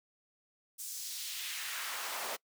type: noise with high-pass filter sweep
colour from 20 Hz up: pink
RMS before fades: -40 dBFS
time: 0.78-2.37 s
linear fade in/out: 20 ms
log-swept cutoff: 7900 to 570 Hz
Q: 1.3
effects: noise-tail reverb RT60 0.1 s tail -24 dB re dry